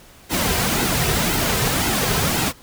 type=noise with flanger; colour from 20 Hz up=pink; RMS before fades=-20 dBFS; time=0.29-2.53 s; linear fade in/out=50 ms; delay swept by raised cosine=1.7 to 3.6 ms; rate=1.9 Hz; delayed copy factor=-0.6; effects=pink hiss -47 dBFS RMS until 2.62 s